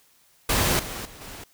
pink noise with level steps, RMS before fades -22 / -34 / -45 / -40 dBFS, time 0.49-1.44 s, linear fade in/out 5 ms, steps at 0.79 / 1.05 / 1.21 s, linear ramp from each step 5 ms, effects white hiss -60 dBFS RMS until 1.53 s

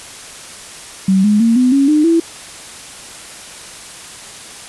sine tone with pitch steps, 190.8 / 209.3 / 229.5 / 251.8 / 276.1 / 302.9 / 332.2 Hz, G3 / G#3 / A#3 / B3 / C#4 / D#4 / E4, -47 / +14 / -27 / +34 / -7 / -46 / +13 cents, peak -8 dBFS, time 1.08-2.2 s, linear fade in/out 5 ms, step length 160 ms, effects white hiss -33 dBFS RMS until 4.68 s + resampled to 24000 Hz

